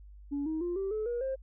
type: tone with pitch steps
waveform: sine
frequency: 284.4 / 315.6 / 350.1 / 388.5 / 431.1 / 478.3 / 530.7 Hz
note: C#4 / D#4 / F4 / G4 / A4 / A#4 / C5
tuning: +45 / +25 / +4 / -16 / -35 / +44 / +24 cents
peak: -29 dBFS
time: 0.31-1.36 s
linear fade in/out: 20 ms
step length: 150 ms
effects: tanh soft clip ceiling -27 dBFS + added 50 Hz sine -48 dBFS peak until 1.42 s